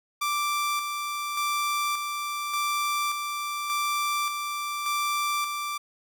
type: tone with tremolo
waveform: sawtooth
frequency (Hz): 1174.7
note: D6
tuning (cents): 0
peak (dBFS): -21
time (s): 0.21-5.78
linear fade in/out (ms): 10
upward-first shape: square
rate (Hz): 0.86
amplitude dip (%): 40
effects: none